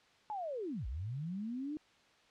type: linear two-way sweep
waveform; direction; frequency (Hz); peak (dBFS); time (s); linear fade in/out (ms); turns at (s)
sine; down then up; 875 to 51 to 311.4; -37; 0.3-1.77; 0; 0.87
effects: white hiss -66 dBFS RMS until 2.3 s + low-pass 4000 Hz 12 dB/octave